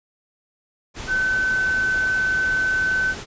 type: tone in noise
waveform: sine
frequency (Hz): 1522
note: F#6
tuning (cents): +48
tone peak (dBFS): -18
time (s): 1.07-3.15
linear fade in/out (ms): 50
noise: pink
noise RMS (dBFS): -33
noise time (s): 0.94-3.26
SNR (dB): +12
effects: resampled to 16000 Hz